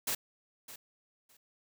white noise with echo, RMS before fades -33 dBFS, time 0.07-0.15 s, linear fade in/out 5 ms, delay 610 ms, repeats 2, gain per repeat -15 dB, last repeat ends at 1.37 s, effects none

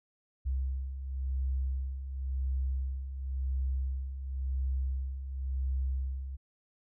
sine beating tone pair, 65.2 / 66.14 Hz, C2 / C2, -5 / +19 cents, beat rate 0.94 Hz, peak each -38 / -31 dBFS, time 0.45-6.37 s, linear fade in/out 20 ms, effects none

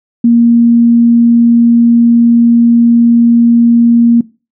sine tone, 234.7 Hz, A#3, 12 cents sharp, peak -3 dBFS, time 0.24-4.21 s, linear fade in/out 5 ms, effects noise-tail reverb RT60 0.3 s tail -20 dB re dry

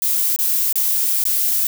violet noise with dropouts, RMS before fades -18 dBFS, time 0.02-1.67 s, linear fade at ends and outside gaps 1 ms, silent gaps 0.362-0.388 / 0.727-0.756 / 1.24-1.253 s, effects none

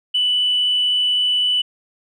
sine tone with frequency modulation, 2976 Hz, F#7, 9 cents sharp, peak -14 dBFS, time 0.14-1.62 s, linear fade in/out 10 ms, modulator 75.7 Hz, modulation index 0.36, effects tanh soft clip ceiling -10 dBFS

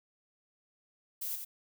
violet noise with echo, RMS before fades -37 dBFS, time 1.21-1.36 s, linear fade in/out 10 ms, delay 90 ms, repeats 1, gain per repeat -5 dB, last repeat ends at 1.45 s, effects none

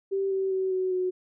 sine tone with pitch steps, 390 / 384.2 / 378.5 / 372.8 / 367.3 Hz, G4 / G4 / F#4 / F#4 / F#4, -9 / -35 / +39 / +13 / -13 cents, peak -24 dBFS, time 0.11-1.11 s, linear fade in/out 20 ms, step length 200 ms, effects none

